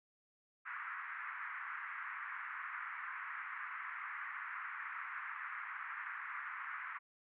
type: band-pass noise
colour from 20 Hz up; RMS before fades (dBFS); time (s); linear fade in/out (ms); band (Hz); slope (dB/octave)
pink; -45; 0.65-6.99; 20; 1100 to 2100; 48
effects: none